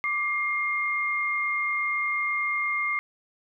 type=tone pair together; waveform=sine; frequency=1174.7 / 2123 Hz; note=D6 / C7; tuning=0 / +25 cents; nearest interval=minor seventh; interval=1025 cents; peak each=-30 / -25 dBFS; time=0.04-2.99 s; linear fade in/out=0 ms; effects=none